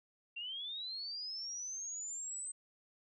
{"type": "linear sweep", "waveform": "sine", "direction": "up", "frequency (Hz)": [2721, 8230], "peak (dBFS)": -40, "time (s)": [0.36, 2.52], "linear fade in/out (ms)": 10, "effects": []}